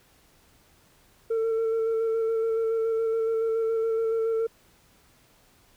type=tone with vibrato; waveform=sine; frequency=450.3 Hz; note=A4; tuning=40 cents sharp; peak=-20 dBFS; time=1.3-4.47 s; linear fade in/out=10 ms; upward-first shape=square; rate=7.1 Hz; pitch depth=15 cents each way; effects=tanh soft clip ceiling -22 dBFS + pink hiss -60 dBFS RMS until 5.76 s